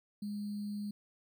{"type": "tone with sample-and-hold", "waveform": "sine", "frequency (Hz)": 206, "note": "G#3", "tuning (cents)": -14, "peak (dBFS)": -36, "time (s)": [0.22, 0.91], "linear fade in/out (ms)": 5, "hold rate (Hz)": 4410, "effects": []}